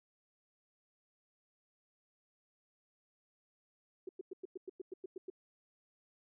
sine tone bursts, 373.2 Hz, F#4, 15 cents sharp, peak -40 dBFS, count 11, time 4.07-5.301 s, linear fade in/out 5 ms, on 21 ms, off 100 ms, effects none

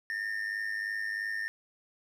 triangle tone with amplitude modulation, 1815 Hz, A#6, 47 cents flat, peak -27 dBFS, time 0.1-1.48 s, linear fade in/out 0 ms, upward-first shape sine, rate 103 Hz, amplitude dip 65%, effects none

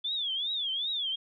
sine tone with vibrato, 3441 Hz, A7, 39 cents flat, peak -29 dBFS, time 0.04-1.16 s, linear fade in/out 10 ms, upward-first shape triangle, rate 2.6 Hz, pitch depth 210 cents each way, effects none

